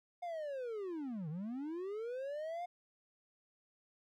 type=linear two-way sweep; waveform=triangle; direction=down then up; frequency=718 to 146.1 to 718 Hz; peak=-37 dBFS; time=0.22-2.66 s; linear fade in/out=10 ms; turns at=1.29 s; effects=none